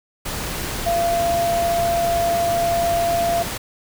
sine tone in noise, 684 Hz, F5, 36 cents flat, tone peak -17 dBFS, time 0.86-3.43 s, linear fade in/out 10 ms, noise pink, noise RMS -27 dBFS, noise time 0.25-3.58 s, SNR +7 dB, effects none

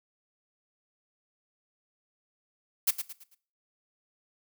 blue noise with echo, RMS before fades -23 dBFS, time 2.87-2.91 s, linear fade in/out 10 ms, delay 110 ms, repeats 4, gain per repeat -9 dB, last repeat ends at 3.35 s, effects noise-tail reverb RT60 0.4 s tail -17 dB re dry

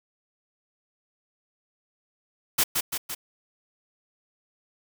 white noise with echo, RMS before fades -21 dBFS, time 2.58-2.64 s, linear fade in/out 10 ms, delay 170 ms, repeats 3, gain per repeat -4 dB, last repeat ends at 3.15 s, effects none

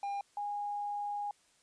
triangle / sine tone pair in turn, 803 / 821.3 Hz, G5 / G#5, +41 / -20 cents, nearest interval unison, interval 39 cents, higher second, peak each -32 / -34 dBFS, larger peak first, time 0.03-0.21 / 0.37-1.31 s, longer second, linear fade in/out 2 ms, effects white hiss -68 dBFS RMS until 1.62 s + resampled to 22050 Hz

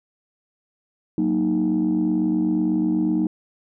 sine chord, D# minor, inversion first, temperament equal, 185 / 233.1 / 311.1 Hz, F#3 / A#3 / D#4, 0 / 0 / 0 cents, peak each -23 / -23 / -19 dBFS, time 1.18-3.27 s, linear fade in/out 2 ms, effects tanh soft clip ceiling -13 dBFS

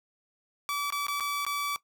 sawtooth tone with dropouts, 1151 Hz, D6, 35 cents flat, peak -25 dBFS, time 0.69-1.76 s, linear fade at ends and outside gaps 0 ms, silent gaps 0.903-0.924 / 1.067-1.083 / 1.199-1.206 / 1.45-1.465 s, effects noise-tail reverb RT60 0.1 s tail -18 dB re dry

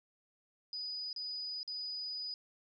sine tone with dropouts, 4961 Hz, D#8, 6 cents flat, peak -38 dBFS, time 0.73-2.34 s, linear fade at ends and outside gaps 1 ms, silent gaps 1.129-1.162 / 1.631-1.677 s, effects none

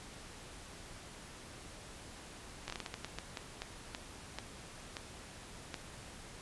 slowing click train, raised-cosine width 0.2 ms, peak -22 dBFS, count 15, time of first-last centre 2.68-5.742 s, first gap 19 ms, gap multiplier 1.33, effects pink hiss -51 dBFS RMS until 6.41 s + resampled to 24000 Hz

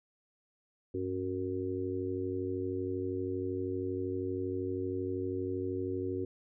harmonic tone with a mistuned harmonic, 92.7 Hz, F#2, 4 cents sharp, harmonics 1 / 3 / 4 / 5, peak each -40 / -38 / -35 / -41 dBFS, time 0.94-6.25 s, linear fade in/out 5 ms, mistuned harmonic 1, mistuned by +100 cents, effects none

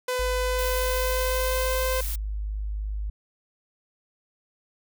sawtooth tone with pitch glide, 503 to 516.5 Hz, B4 to C5, +32 to -22 cents, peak -21 dBFS, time 0.08-2.01 s, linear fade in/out 5 ms, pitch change +46 cents, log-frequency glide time 0.42-1.77 s
sine tone, 51.6 Hz, G#1, 10 cents flat, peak -27 dBFS, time 0.19-3.1 s, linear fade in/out 5 ms
blue noise, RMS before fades -34 dBFS, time 0.58-2.16 s, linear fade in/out 10 ms
effects none

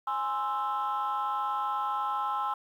sine chord, Ab augmented, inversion none, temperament equal, 830.6 / 1046.5 / 1318.5 Hz, Ab5 / C6 / E6, 0 / 0 / 0 cents, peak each -31 dBFS, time 0.07-2.54 s, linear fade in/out 5 ms, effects tanh soft clip ceiling -23 dBFS + 10-bit

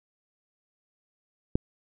click, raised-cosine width 3 ms, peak -10 dBFS, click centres 1.555 s, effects none

